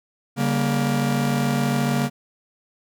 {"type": "chord", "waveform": "45% pulse", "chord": "G diminished", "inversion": "second", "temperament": "just", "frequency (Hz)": [141.12, 196, 235.2], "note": ["Db3", "G3", "Bb3"], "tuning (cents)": [31, 0, 16], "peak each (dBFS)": [-23, -27, -23], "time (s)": [0.36, 2.1], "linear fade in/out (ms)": 50, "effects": []}